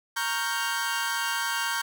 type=chord; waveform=sawtooth; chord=G half-diminished seventh; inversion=first; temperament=equal; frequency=932.3 / 1108.7 / 1396.9 / 1568 Hz; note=Bb5 / Db6 / F6 / G6; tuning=0 / 0 / 0 / 0 cents; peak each=-28 / -31 / -31 / -26 dBFS; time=0.16-1.82 s; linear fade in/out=10 ms; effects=none